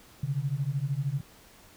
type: beating tone pair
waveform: sine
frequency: 132.8 / 145.8 Hz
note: C3 / D3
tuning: +26 / -12 cents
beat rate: 13 Hz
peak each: -30 dBFS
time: 0.23-1.21 s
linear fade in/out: 5 ms
effects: pink hiss -55 dBFS RMS until 1.76 s